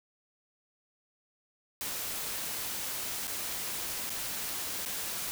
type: noise with dropouts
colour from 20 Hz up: white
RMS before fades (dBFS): -36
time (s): 1.81-5.31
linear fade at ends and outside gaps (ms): 0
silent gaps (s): 3.271-3.278 / 4.095-4.103 / 4.852-4.86
effects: none